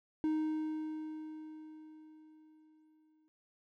triangle tone with exponential decay, 311.1 Hz, D#4, in tune, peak -27 dBFS, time 0.24-3.28 s, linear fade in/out 0 ms, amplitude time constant 660 ms, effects none

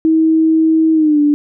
sine tone with pitch glide, 320 to 293.4 Hz, D#4 to D4, +49 to -2 cents, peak -8 dBFS, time 0.05-1.34 s, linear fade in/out 0 ms, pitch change -151 cents, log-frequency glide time 0.93-1.2 s, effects none

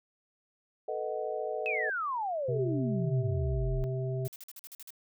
sine chord, B dominant seventh, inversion third, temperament equal with one note detuned, 440 / 493.9 / 622.3 / 743 Hz, A4 / B4 / D#5 / F#5, 0 / 0 / 0 / +7 cents, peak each -36 / -38 / -36 / -39 dBFS, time 0.88-1.9 s, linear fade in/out 5 ms
sine exponential sweep, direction down, 2637 to 33.78 Hz, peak -30 dBFS, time 1.66-3.84 s, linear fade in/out 0 ms
harmonic tone, 130 Hz, C3, 11 cents flat, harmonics 1 / 3 / 5, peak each -31 / -37 / -41 dBFS, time 2.48-4.28 s, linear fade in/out 10 ms
blue noise bursts, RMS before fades -46 dBFS, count 9, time 4.25-4.905 s, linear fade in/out 0 ms, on 31 ms, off 47 ms
effects none

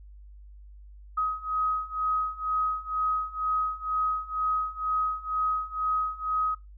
sine beating tone pair, 1262 / 1264.1 Hz, D#6 / D#6, +24 / +27 cents, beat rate 2.1 Hz, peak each -30 / -28 dBFS, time 1.17-6.55 s, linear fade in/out 10 ms, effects noise-tail reverb RT60 0.2 s tail -19 dB re dry + added 50 Hz sine -45 dBFS peak until 6.77 s

